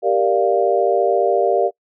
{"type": "chord", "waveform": "sine", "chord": "G minor seventh", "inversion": "none", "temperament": "equal with one note detuned", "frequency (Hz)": [392, 466.2, 587.3, 696.4], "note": ["G4", "Bb4", "D5", "F5"], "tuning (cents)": [0, 0, 0, -5], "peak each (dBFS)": -19, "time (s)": [0.02, 1.71], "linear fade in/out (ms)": 50, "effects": ["noise-tail reverb RT60 0.1 s tail -24 dB re dry"]}